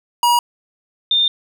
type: tone pair in turn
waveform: square / sine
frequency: 958 / 3617 Hz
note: A#5 / A7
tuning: +47 / +47 cents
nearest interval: octave + major seventh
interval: 2300 cents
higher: second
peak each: -12 dBFS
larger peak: neither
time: 0.23-0.39 / 1.11-1.28 s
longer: second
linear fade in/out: 2 ms
effects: none